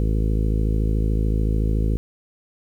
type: harmonic tone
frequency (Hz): 53.7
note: A1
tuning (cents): -41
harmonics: 1 / 2 / 3 / 4 / 5 / 6 / 7 / 8 / 9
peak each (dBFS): -19 / -25 / -29 / -31 / -33 / -35 / -36 / -37 / -38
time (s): 0-1.97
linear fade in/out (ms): 0
effects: 9-bit